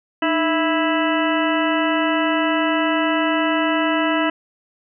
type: harmonic tone with a mistuned harmonic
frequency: 328.8 Hz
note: E4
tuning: 4 cents flat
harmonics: 1 / 2 / 3 / 4 / 5 / 6 / 8 / 9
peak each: -20 / -23 / -25 / -26 / -27 / -28 / -29 / -30 dBFS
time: 0.22-4.3 s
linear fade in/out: 5 ms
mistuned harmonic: 1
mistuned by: -110 cents
effects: none